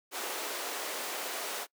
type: high-pass noise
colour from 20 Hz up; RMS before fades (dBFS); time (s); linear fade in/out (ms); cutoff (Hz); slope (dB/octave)
pink; -37; 0.11-1.67; 50; 370; 24
effects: noise-tail reverb RT60 0.1 s tail -23 dB re dry